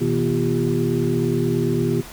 sine tone cluster, 124.4 / 161.4 / 244 / 347.2 / 396.3 Hz, B2 / E3 / B3 / F4 / G4, +13 / -36 / -21 / -10 / +19 cents, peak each -24 dBFS, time 0-2.02 s, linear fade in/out 20 ms, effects pink hiss -39 dBFS RMS until 2.12 s

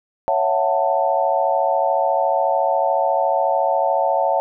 sine chord, F# minor seventh, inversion second, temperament just, 555 / 666 / 740 / 888 Hz, C#5 / E5 / F#5 / A5, +2 / +18 / 0 / +16 cents, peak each -21 dBFS, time 0.28-4.4 s, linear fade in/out 0 ms, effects none

